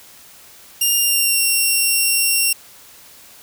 5% pulse tone with pitch glide, 2807 to 2743 Hz, F7 to F7, +8 to -32 cents, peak -6 dBFS, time 0.81-2.53 s, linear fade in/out 5 ms, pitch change -40 cents, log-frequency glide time 0.98-1.41 s, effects white hiss -44 dBFS RMS until 3.42 s

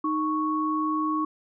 sine tone pair together, 309.8 / 1108.7 Hz, D#4 / C#6, -7 / 0 cents, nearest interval octave + minor seventh, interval 2207 cents, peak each -26 / -26 dBFS, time 0.04-1.25 s, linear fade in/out 5 ms, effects none

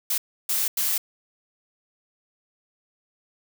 blue noise bursts at uneven times, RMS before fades -24 dBFS, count 3, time 0.1-0.18 / 0.49-0.68 / 0.77-0.98 s, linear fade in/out 5 ms, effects none

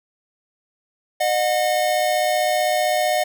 square tone pair together, 611 / 726.6 Hz, D#5 / F#5, -32 / -32 cents, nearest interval minor third, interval 300 cents, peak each -21 dBFS, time 1.2-3.24 s, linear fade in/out 10 ms, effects none

